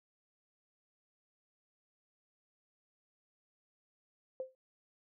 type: tone with exponential decay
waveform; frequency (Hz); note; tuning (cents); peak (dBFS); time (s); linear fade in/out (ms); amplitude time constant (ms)
sine; 520; C5; -11; -33; 4.4-4.55; 1; 31
effects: none